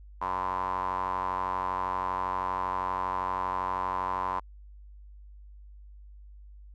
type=tone with band-pass filter; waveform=sawtooth; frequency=92.6 Hz; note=F#2; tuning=2 cents sharp; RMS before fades=-31 dBFS; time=0.21-4.4 s; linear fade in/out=10 ms; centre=1000 Hz; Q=8.9; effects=added 50 Hz sine -46 dBFS peak until 6.74 s